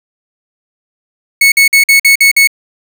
40% pulse tone bursts, 2207 Hz, C#7, 8 cents flat, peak -3 dBFS, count 7, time 1.41-2.474 s, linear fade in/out 5 ms, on 110 ms, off 49 ms, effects none

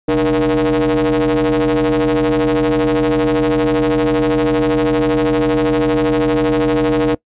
45% pulse ring-modulated tone, 87.4 Hz, F2, 2 cents sharp, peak -9 dBFS, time 0.08-7.15 s, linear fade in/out 5 ms, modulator 387 Hz, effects noise-tail reverb RT60 0.1 s tail -22 dB re dry + resampled to 8000 Hz

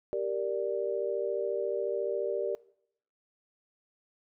sine chord, G minor, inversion none, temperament equal, 392 / 466.2 / 587.3 Hz, G4 / Bb4 / D5, 0 / 0 / 0 cents, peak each -33 dBFS, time 0.13-2.55 s, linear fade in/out 0 ms, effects noise-tail reverb RT60 0.7 s tail -22 dB re dry

